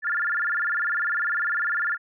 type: tone with vibrato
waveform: sine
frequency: 1568 Hz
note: G6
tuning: in tune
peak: -22 dBFS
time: 0.02-1.98 s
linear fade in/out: 50 ms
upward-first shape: square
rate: 20 Hz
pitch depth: 190 cents each way
effects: none